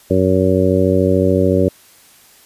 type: harmonic tone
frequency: 93.7 Hz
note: F#2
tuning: 22 cents sharp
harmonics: 1 / 2 / 3 / 4 / 5 / 6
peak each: -18 / -18 / -18 / -18 / -18 / -18 dBFS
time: 0.1-1.69 s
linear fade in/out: 10 ms
effects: white hiss -47 dBFS RMS until 2.45 s + resampled to 32000 Hz